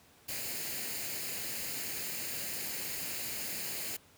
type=noise with comb filter; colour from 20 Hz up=white; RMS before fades=-38 dBFS; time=0.28-3.97 s; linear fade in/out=10 ms; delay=0.43 ms; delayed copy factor=+0.55; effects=pink hiss -61 dBFS RMS until 4.17 s + high-pass 80 Hz 12 dB/octave